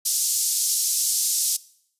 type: band-pass noise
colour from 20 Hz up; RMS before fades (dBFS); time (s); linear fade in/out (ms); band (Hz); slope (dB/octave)
pink; -23; 0.05-1.57; 10; 5400 to 13000; 24
effects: noise-tail reverb RT60 0.7 s tail -21 dB re dry + resampled to 32000 Hz